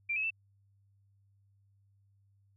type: tone with pitch steps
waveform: sine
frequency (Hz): 2366 / 2570 / 2658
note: D7 / E7 / E7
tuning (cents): +12 / -45 / +14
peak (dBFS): -30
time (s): 0.09-0.306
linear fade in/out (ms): 10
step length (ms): 72
effects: added 99 Hz sine -65 dBFS peak until 2.56 s